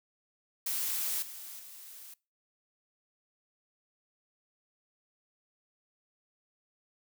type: noise with level steps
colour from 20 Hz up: blue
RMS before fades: -33 / -45 / -49 dBFS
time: 0.66-2.14 s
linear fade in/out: 5 ms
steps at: 1.22 / 1.59 s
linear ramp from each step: 5 ms
effects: noise-tail reverb RT60 0.3 s tail -23 dB re dry